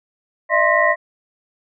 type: tone cluster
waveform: sine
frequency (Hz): 606 / 666 / 1051 / 1850 / 1954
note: D#5 / E5 / C6 / A#6 / B6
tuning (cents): -46 / +18 / +7 / -14 / -19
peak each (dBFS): -19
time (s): 0.49-0.96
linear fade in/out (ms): 50
effects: none